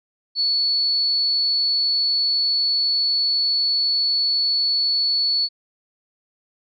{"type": "tone", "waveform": "sine", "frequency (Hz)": 4426, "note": "C#8", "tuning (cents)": -3, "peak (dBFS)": -17, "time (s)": [0.35, 5.49], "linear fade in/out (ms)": 50, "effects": []}